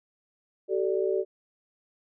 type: chord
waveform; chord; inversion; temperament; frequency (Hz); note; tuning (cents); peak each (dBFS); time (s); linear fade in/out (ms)
sine; G suspended second; none; equal with one note detuned; 381.9 / 440 / 587.3; G4 / A4 / D5; -45 / 0 / 0; -26 / -29 / -31; 0.68-1.25; 50
effects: none